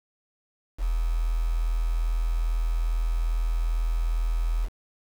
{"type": "tone with quantisation", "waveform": "sine", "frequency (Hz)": 41.2, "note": "E1", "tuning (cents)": 0, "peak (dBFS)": -22, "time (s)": [0.78, 4.69], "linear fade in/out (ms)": 50, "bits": 7, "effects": []}